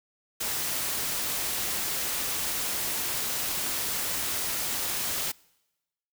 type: noise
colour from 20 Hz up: white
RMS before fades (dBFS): -30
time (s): 0.4-5.32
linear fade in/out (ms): 10
effects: noise-tail reverb RT60 1.0 s tail -25 dB re dry